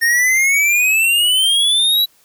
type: exponential sweep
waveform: square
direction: up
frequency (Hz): 1827 to 3951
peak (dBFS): -12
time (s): 0.01-2.06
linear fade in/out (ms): 20
effects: white hiss -54 dBFS RMS until 2.24 s